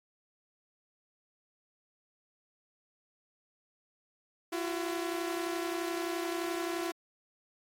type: tone pair together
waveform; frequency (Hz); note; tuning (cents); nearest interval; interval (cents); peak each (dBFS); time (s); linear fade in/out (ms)
sawtooth; 338.4 / 370; E4 / F#4; +45 / 0; major second; 155; -30 / -34; 4.52-6.92; 10
effects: AAC 64 kbps